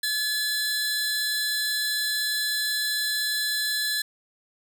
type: tone pair together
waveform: sawtooth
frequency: 1713 / 4059 Hz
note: A6 / B7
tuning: -47 / +47 cents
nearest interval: octave + minor third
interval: 1494 cents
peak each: -24 dBFS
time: 0.03-4.02 s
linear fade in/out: 5 ms
effects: none